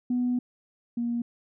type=tone pair in turn; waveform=sine; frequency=246.9 / 236.8 Hz; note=B3 / A#3; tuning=0 / +27 cents; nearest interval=minor second; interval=73 cents; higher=first; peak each=-22 / -25 dBFS; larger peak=first; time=0.1-0.39 / 0.97-1.22 s; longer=first; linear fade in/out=5 ms; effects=tanh soft clip ceiling -19 dBFS